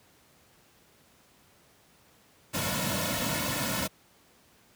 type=noise with comb filter; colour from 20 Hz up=pink; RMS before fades=-30 dBFS; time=2.53-3.88 s; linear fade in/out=20 ms; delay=2.5 ms; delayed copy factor=-0.9; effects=pink hiss -61 dBFS RMS until 4.75 s + high-pass 80 Hz 12 dB/octave